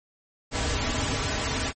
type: noise with comb filter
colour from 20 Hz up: pink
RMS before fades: -27 dBFS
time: 0.51-1.73 s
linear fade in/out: 50 ms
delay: 5.6 ms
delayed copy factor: -0.7
effects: MP3 32 kbps